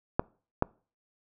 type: clicks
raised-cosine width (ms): 1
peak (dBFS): -9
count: 2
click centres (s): 0.195 / 0.624
effects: noise-tail reverb RT60 0.4 s tail -25 dB re dry